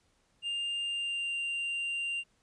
triangle tone with pitch glide, 2802 to 2781 Hz, F7 to F7, +5 to -8 cents, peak -30 dBFS, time 0.42-2.24 s, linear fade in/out 50 ms, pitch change -13 cents, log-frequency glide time 0.85-1.36 s, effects pink hiss -71 dBFS RMS until 2.42 s + resampled to 22050 Hz

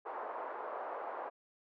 white band-pass noise, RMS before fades -42 dBFS, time 0.05-1.3 s, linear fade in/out 20 ms, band 450 to 1100 Hz, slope 24 dB/octave, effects none

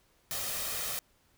white noise with comb filter, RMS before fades -35 dBFS, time 0.31-0.99 s, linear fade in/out 0 ms, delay 1.6 ms, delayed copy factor +0.5, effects pink hiss -68 dBFS RMS until 1.37 s

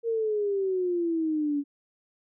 sine exponential sweep, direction down, 466.2 to 281.9 Hz, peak -24 dBFS, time 0.03-1.64 s, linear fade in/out 50 ms, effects none

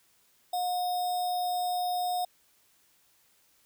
sine tone with sample-and-hold, 719 Hz, F#5, 50 cents flat, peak -27 dBFS, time 0.53-2.25 s, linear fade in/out 5 ms, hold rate 4410 Hz, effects white hiss -66 dBFS RMS until 3.65 s

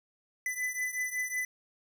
square beating tone pair, 2000 / 2005.4 Hz, B6 / B6, +21 / +26 cents, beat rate 5.4 Hz, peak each -34 / -37 dBFS, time 0.46-1.45 s, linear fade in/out 2 ms, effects none

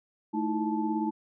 sine tone cluster, 218.3 / 315.4 / 332.6 / 872 Hz, A3 / D#4 / E4 / A5, -13 / +24 / +16 / -16 cents, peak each -31 / -30 / -36 / -33 dBFS, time 0.33-1.11 s, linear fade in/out 20 ms, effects none

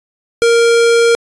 square tone, 466.2 Hz, A#4, in tune, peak -8 dBFS, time 0.42-1.15 s, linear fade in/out 0 ms, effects resampled to 22050 Hz

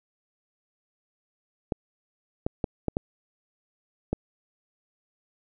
clicks, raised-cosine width 2 ms, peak -12 dBFS, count 6, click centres 1.722 / 2.465 / 2.642 / 2.883 / 2.969 / 4.13 s, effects none

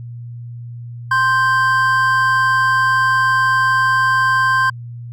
triangle tone pair together, 1046.5 / 1568 Hz, C6 / G6, 0 / 0 cents, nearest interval perfect fifth, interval 700 cents, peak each -13 dBFS, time 1.11-4.7 s, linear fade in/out 5 ms, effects added 119 Hz sine -28 dBFS peak until 5.12 s

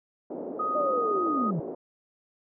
pink band-pass noise, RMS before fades -36 dBFS, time 0.3-1.75 s, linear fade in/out 5 ms, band 280 to 600 Hz, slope 24 dB/octave
sine tone with vibrato, 1244.5 Hz, D#6, in tune, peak -26 dBFS, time 0.59-1.51 s, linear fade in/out 10 ms, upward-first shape triangle, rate 3.5 Hz, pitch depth 10 cents each way
sine linear sweep, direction down, 614 to 146.83 Hz, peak -26 dBFS, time 0.75-1.6 s, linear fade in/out 5 ms
effects none

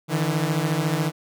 sawtooth beating tone pair, 149.9 / 163.9 Hz, D3 / E3, +36 / -10 cents, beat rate 14 Hz, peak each -20 dBFS, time 0.08-1.12 s, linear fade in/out 50 ms, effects none

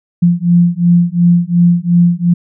sine beating tone pair, 172.2 / 175 Hz, F3 / F3, -24 / +4 cents, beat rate 2.8 Hz, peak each -10 dBFS, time 0.22-2.34 s, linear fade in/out 10 ms, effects none

